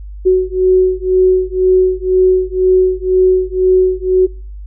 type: beating tone pair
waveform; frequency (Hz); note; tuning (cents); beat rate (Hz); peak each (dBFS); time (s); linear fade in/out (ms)
sine; 370.2 / 372.2; F#4 / F#4; +1 / +10; 2; -11; 0.25-4.27; 20
effects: noise-tail reverb RT60 0.4 s tail -25 dB re dry + added 50 Hz sine -26 dBFS peak until 4.66 s